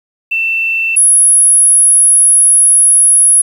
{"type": "tone pair in turn", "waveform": "sine", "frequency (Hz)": [2678, 10712], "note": ["E7", "E9"], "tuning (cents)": [27, 27], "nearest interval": "2 octaves", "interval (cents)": 2400, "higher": "second", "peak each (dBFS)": [-11, -4], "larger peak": "second", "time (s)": [[0.31, 0.96], [0.96, 3.42]], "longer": "second", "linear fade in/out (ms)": 10, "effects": ["7-bit"]}